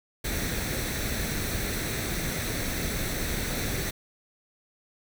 pink noise with comb filter, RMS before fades -30 dBFS, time 0.24-3.91 s, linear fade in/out 10 ms, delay 0.5 ms, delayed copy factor +0.55, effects none

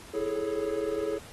triangle chord, A major seventh, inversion second, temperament equal with one note detuned, 329.6 / 415.3 / 435.2 / 554.4 Hz, E4 / G#4 / A4 / C#5, 0 / 0 / -19 / 0 cents, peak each -34 / -30 / -30 / -34 dBFS, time 0.13-1.19 s, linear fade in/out 20 ms, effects pink hiss -49 dBFS RMS until 1.32 s + AAC 32 kbps

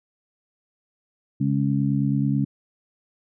harmonic tone, 69.3 Hz, C#2, in tune, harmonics 2 / 3 / 4, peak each -22 / -24 / -25 dBFS, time 1.4-2.45 s, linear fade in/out 10 ms, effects none

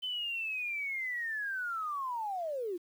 sine linear sweep, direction down, 3063 to 327.2 Hz, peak -33 dBFS, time 0.02-2.78 s, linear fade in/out 20 ms, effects 10-bit

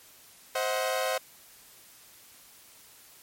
sawtooth chord, C diminished, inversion none, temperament equal with one note detuned, 523.3 / 636.8 / 740 Hz, C5 / Eb5 / Gb5, 0 / +40 / 0 cents, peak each -26 / -28 / -29 dBFS, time 0.55-1.18 s, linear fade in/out 5 ms, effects white hiss -54 dBFS RMS until 3.22 s + MP3 64 kbps

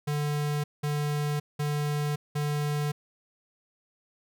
square tone bursts, 147.5 Hz, D3, 8 cents sharp, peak -27 dBFS, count 4, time 0.07-2.92 s, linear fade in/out 10 ms, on 570 ms, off 190 ms, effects none

